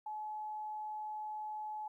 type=tone; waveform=sine; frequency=854 Hz; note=G#5; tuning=48 cents sharp; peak=-39 dBFS; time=0.06-1.88 s; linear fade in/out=5 ms; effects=13-bit